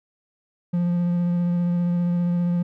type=tone with vibrato; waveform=triangle; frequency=174.61 Hz; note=F3; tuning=in tune; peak=-17 dBFS; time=0.73-2.63 s; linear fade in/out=10 ms; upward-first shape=sine; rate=15 Hz; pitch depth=13 cents each way; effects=none